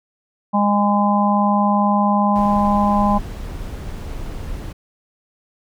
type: harmonic tone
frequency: 204.7 Hz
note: G#3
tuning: 25 cents flat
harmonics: 1 / 3 / 4 / 5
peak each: -16 / -24 / -19 / -20 dBFS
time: 0.53-3.19 s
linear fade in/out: 20 ms
type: noise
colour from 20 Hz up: brown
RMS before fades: -28 dBFS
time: 2.35-4.73 s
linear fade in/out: 10 ms
effects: none